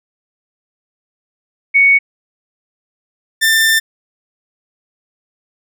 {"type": "tone pair in turn", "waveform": ["sine", "sawtooth"], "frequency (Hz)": [2226, 1787.8], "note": ["C#7", "A6"], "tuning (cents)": [7, 27], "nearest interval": "major third", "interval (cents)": 380, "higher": "first", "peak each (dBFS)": -6, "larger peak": "neither", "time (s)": [[1.74, 1.99], [3.41, 3.8]], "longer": "second", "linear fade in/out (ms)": 20, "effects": []}